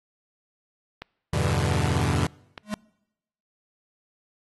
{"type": "clicks", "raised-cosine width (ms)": 0.3, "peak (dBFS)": -19, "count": 3, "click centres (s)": [1.02, 1.719, 2.578]}
{"type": "chord", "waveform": "sawtooth", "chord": "E minor seventh", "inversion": "none", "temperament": "equal", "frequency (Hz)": [82.41, 98, 123.47, 146.83], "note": ["E2", "G2", "B2", "D3"], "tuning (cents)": [0, 0, 0, 0], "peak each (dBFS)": -23, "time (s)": [1.33, 2.27], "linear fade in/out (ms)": 5}
{"type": "tone with exponential growth", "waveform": "square", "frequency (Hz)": 210, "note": "G#3", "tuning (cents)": 19, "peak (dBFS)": -23, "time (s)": [2.63, 2.74], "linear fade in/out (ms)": 0, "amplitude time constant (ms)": 23}
{"effects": ["noise-tail reverb RT60 0.9 s tail -25 dB re dry", "AAC 32 kbps"]}